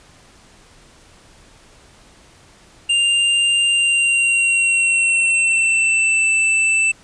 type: tone with pitch glide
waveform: square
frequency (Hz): 2794 to 2652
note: F7 to E7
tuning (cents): 0 to +10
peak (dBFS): -14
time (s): 2.89-6.92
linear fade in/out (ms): 10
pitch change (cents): -90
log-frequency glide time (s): 3.67-6.3
effects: pink hiss -48 dBFS RMS until 7.03 s + resampled to 22050 Hz